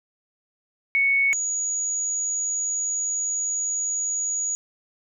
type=tone pair in turn; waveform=sine; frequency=2217 / 6795 Hz; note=C#7 / G#8; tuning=0 / +39 cents; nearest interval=octave + perfect fifth; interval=1939 cents; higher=second; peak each=-17 / -23 dBFS; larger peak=first; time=0.95-1.33 / 1.33-4.55 s; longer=second; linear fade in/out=0 ms; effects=none